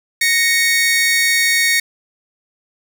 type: tone pair together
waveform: sawtooth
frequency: 1864.7 / 2218 Hz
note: A#6 / C#7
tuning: 0 / 0 cents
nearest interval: minor third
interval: 300 cents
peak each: -12 dBFS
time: 0.21-1.8 s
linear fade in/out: 5 ms
effects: none